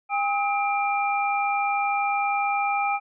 sine tone cluster, 807 / 1274 / 2375 Hz, G#5 / D#6 / D7, -50 / +41 / +19 cents, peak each -23 / -29 / -28 dBFS, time 0.09-3 s, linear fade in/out 50 ms, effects none

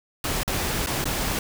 pink noise with dropouts, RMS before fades -26 dBFS, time 0.24-1.39 s, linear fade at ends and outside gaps 2 ms, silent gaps 0.433-0.477 / 0.862-0.87 / 1.042-1.055 s, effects none

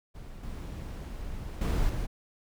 brown noise with level steps, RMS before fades -43 / -38 / -27 / -32 dBFS, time 0.14-2.07 s, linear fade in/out 20 ms, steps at 0.43 / 1.61 / 1.89 s, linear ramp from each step 5 ms, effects none

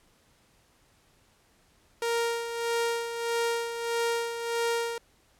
sawtooth tone with tremolo, 466.2 Hz, A#4, in tune, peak -21 dBFS, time 2.02-4.98 s, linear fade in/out 2 ms, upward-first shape sine, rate 1.6 Hz, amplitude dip 60%, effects pink hiss -64 dBFS RMS until 5.39 s + low-pass 12000 Hz 12 dB/octave

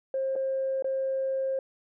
sine tone with dropouts, 533 Hz, C5, 32 cents sharp, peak -25 dBFS, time 0.14-1.59 s, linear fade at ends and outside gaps 2 ms, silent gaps 0.355-0.361 / 0.824-0.844 s, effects tanh soft clip ceiling -21 dBFS

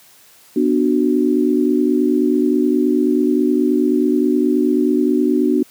sine chord, B minor, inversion none, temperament just, 246.9 / 296.3 / 370.4 Hz, B3 / D4 / F#4, 0 / +15 / +2 cents, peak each -17 / -16 / -18 dBFS, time 0.56-5.63 s, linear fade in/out 5 ms, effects white hiss -48 dBFS RMS until 5.7 s + high-pass 100 Hz 12 dB/octave

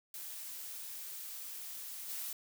blue noise with level steps, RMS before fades -45 / -41 dBFS, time 0.14-2.33 s, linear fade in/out 2 ms, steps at 2.08 s, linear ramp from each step 20 ms, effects none

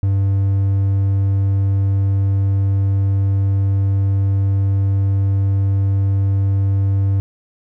triangle tone, 98 Hz, G2, in tune, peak -11 dBFS, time 0.03-7.2 s, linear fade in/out 0 ms, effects none

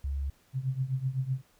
sine tone, 69.3 Hz, C#2, in tune, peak -29 dBFS, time 0.04-0.3 s, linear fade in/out 5 ms
sine tone with tremolo, 131.6 Hz, C3, 10 cents sharp, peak -24 dBFS, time 0.53-1.42 s, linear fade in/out 50 ms, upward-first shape triangle, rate 7.9 Hz, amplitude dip 90%
effects pink hiss -65 dBFS RMS until 1.59 s

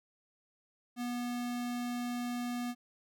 square tone, 243.1 Hz, B3, 27 cents flat, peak -35 dBFS, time 0.96-2.75 s, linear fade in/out 50 ms, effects none

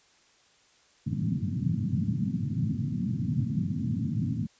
pink band-pass noise, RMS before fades -29 dBFS, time 1.06-4.47 s, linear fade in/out 10 ms, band 100 to 250 Hz, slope 48 dB/octave, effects white hiss -62 dBFS RMS until 4.59 s + resampled to 16000 Hz

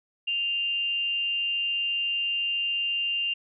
sine tone with amplitude modulation, 2794 Hz, F7, in tune, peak -23 dBFS, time 0.27-3.34 s, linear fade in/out 10 ms, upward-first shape sine, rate 281 Hz, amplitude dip 35%, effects none

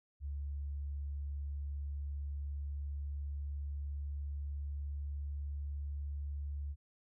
sine tone with pitch glide, 71.2 to 71.74 Hz, C#2 to D2, +47 to -40 cents, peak -37 dBFS, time 0.2-6.76 s, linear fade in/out 50 ms, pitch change +13 cents, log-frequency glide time 1.01-5.88 s, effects none

